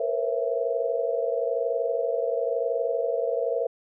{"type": "tone cluster", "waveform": "sine", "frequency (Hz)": [463.8, 484.8, 537, 664], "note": ["A#4", "B4", "C5", "E5"], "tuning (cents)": [-9, -32, 45, 12], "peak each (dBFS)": -29, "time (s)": [0, 3.67], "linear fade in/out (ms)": 5, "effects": []}